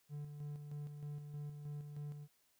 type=tone with tremolo; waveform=triangle; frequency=146.83 Hz; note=D3; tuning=in tune; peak=-40 dBFS; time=0.09-2.28 s; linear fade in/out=50 ms; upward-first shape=square; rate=3.2 Hz; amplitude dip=45%; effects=white hiss -75 dBFS RMS until 2.59 s